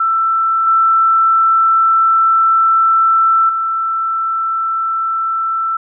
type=tone with level steps; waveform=sine; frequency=1332 Hz; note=E6; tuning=18 cents sharp; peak=-11 / -8 / -14 dBFS; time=0-5.77 s; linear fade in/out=5 ms; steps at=0.67 / 3.49 s; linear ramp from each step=2 ms; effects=none